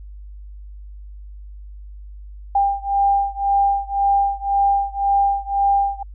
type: beating tone pair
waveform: sine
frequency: 796 / 797.9 Hz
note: G5 / G5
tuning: +26 / +30 cents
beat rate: 1.9 Hz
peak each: -18 / -19 dBFS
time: 2.55-6.03 s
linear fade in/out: 5 ms
effects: added 50 Hz sine -34 dBFS peak until 6.14 s